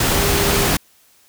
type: tone in noise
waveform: sine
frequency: 401.4 Hz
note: G4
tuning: 41 cents sharp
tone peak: -23 dBFS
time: 0.12-0.68 s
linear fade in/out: 5 ms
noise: pink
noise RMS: -17 dBFS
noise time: 0-0.77 s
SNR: -9 dB
effects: white hiss -54 dBFS RMS until 1.28 s